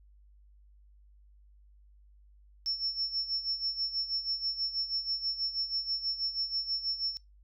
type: tone with tremolo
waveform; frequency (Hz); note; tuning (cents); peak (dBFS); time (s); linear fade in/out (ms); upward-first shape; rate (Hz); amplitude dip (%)
sine; 5400; E8; +41; -28; 2.66-7.17; 0; sine; 6.2; 75
effects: noise-tail reverb RT60 0.2 s tail -24 dB re dry + added 50 Hz sine -56 dBFS peak until 7.43 s